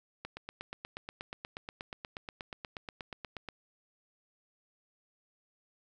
click train, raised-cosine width 0.3 ms, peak -24 dBFS, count 28, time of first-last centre 0.25-3.487 s, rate 8.34 Hz, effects none

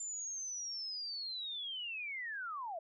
sine linear sweep, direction down, 7220 to 622.3 Hz, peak -39 dBFS, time 0-2.79 s, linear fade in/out 5 ms, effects none

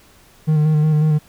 triangle tone with vibrato, 153.5 Hz, D#3, 23 cents flat, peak -10 dBFS, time 0.47-1.19 s, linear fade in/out 20 ms, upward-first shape square, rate 5.5 Hz, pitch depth 24 cents each way, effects pink hiss -50 dBFS RMS until 1.28 s

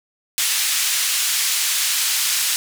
white band-pass noise, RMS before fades -20 dBFS, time 0.38-2.56 s, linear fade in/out 0 ms, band 1900 to 10000 Hz, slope 12 dB/octave, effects none

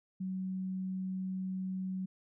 sine tone, 187.6 Hz, F#3, 24 cents sharp, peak -34 dBFS, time 0.2-2.06 s, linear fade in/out 10 ms, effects none

